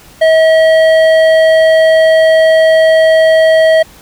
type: tone with hard clipping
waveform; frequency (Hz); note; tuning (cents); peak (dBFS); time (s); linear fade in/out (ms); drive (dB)
sine; 641; E5; -49; -6; 0.21-3.83; 10; 10
effects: pink hiss -39 dBFS RMS until 4.01 s